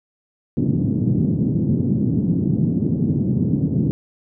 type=band-pass noise; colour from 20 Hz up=pink; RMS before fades=-19 dBFS; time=0.57-3.91 s; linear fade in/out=0 ms; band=120 to 280 Hz; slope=24 dB/octave; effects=none